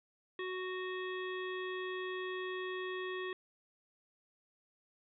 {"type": "harmonic tone", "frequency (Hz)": 370, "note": "F#4", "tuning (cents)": 0, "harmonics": [1, 3, 5, 7, 9, 10], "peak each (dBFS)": [-39, -46, -44, -51, -51, -59], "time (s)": [0.39, 3.33], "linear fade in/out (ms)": 2, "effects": []}